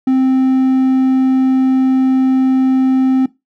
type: tone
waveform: triangle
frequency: 261.6 Hz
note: C4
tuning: in tune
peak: -7 dBFS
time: 0.07-3.26 s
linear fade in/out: 5 ms
effects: noise-tail reverb RT60 0.2 s tail -19 dB re dry